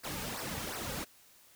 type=noise with flanger; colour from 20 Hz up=pink; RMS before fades=-39 dBFS; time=0.03-1.05 s; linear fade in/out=20 ms; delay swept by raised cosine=0.28 to 2.98 ms; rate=2.8 Hz; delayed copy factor=-0.75; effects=white hiss -61 dBFS RMS until 1.55 s